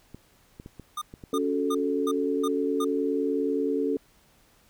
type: clicks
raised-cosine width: 3 ms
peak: -28 dBFS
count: 6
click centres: 0.146 / 0.599 / 0.661 / 0.797 / 1.139 / 1.238 s
type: tone bursts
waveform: square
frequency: 1215 Hz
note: D#6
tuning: 42 cents flat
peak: -30 dBFS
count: 6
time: 0.97-2.846 s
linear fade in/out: 5 ms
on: 46 ms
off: 320 ms
type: chord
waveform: sine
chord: F# minor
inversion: second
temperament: equal with one note detuned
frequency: 280.6 / 370 / 440 Hz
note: C#4 / F#4 / A4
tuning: +21 / 0 / 0 cents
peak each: -27 / -31 / -27 dBFS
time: 1.33-3.97 s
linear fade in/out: 2 ms
effects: pink hiss -61 dBFS RMS until 4.69 s